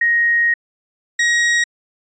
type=tone pair in turn; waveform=sine / 40% pulse; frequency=1875 / 1891.3 Hz; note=A#6 / A#6; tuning=+10 / +25 cents; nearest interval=unison; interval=15 cents; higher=second; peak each=-12 dBFS; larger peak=neither; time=0.01-0.54 / 1.19-1.64 s; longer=first; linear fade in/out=5 ms; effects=resampled to 16000 Hz

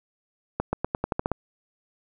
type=accelerating click train; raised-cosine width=1 ms; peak=-10 dBFS; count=9; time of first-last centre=0.6-1.317 s; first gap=130 ms; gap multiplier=0.89; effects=none

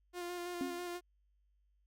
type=tone with vibrato; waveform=sawtooth; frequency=352 Hz; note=F4; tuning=14 cents sharp; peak=-36 dBFS; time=0.13-1.01 s; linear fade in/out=50 ms; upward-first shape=square; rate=6.1 Hz; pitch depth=16 cents each way
type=tone with exponential decay; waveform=sine; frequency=271.4 Hz; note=C#4; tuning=36 cents flat; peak=-32 dBFS; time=0.61-0.9 s; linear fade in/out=1 ms; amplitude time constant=62 ms
effects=added 50 Hz sine -70 dBFS peak until 1.86 s

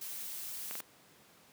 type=noise; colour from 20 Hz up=blue; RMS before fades=-42 dBFS; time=0.01-0.81 s; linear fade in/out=5 ms
type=clicks; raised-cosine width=0.3 ms; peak=-26 dBFS; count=3; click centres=0.711 / 0.754 / 0.803 s
effects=pink hiss -61 dBFS RMS until 1.52 s + high-pass 150 Hz 12 dB/octave

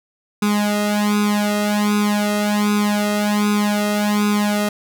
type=tone with flanger; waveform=sawtooth; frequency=207.7 Hz; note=G#3; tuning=in tune; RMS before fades=-18 dBFS; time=0.42-4.69 s; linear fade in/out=5 ms; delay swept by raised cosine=0.8 to 1.55 ms; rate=1.3 Hz; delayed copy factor=+0.95; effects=none

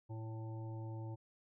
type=harmonic tone with a mistuned harmonic; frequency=111 Hz; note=A2; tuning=16 cents sharp; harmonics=1 / 3 / 5 / 7 / 8; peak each=-42 / -51 / -57 / -61 / -57 dBFS; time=0.09-1.16 s; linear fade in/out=20 ms; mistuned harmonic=1; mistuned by=+26 cents; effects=none

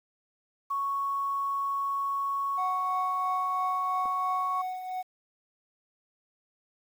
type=tone; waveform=sine; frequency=1108.7 Hz; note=C#6; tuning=in tune; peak=-27 dBFS; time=0.7-4.62 s; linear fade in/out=10 ms
type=tone with tremolo; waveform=triangle; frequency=740 Hz; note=F#5; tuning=in tune; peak=-28 dBFS; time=2.57-5.03 s; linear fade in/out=20 ms; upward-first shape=triangle; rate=3 Hz; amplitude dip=55%
type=clicks; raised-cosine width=1 ms; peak=-33 dBFS; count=2; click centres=4.055 / 4.059 s
effects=9-bit

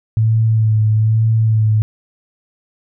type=tone with vibrato; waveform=sine; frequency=110 Hz; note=A2; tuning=in tune; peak=-10 dBFS; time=0.17-1.82 s; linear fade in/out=0 ms; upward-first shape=sine; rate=1.1 Hz; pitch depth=30 cents each way; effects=none

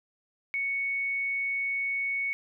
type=tone; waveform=sine; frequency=2220 Hz; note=C#7; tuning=2 cents sharp; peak=-27 dBFS; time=0.54-2.33 s; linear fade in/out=0 ms; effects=none

